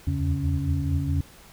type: tone cluster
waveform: sine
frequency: 73.7 / 81.6 / 86.2 / 140.8 / 277.4 Hz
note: D2 / E2 / F2 / C#3 / C#4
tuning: +7 / -17 / -22 / +27 / +1 cents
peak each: -35 / -28 / -27 / -27 / -31 dBFS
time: 0.07-1.21 s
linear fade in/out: 5 ms
effects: pink hiss -50 dBFS RMS until 1.52 s